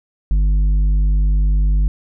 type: tone with tanh clipping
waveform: sine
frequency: 50 Hz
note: G1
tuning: 35 cents sharp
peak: -13 dBFS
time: 0.31-1.88 s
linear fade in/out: 0 ms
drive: 7 dB
effects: none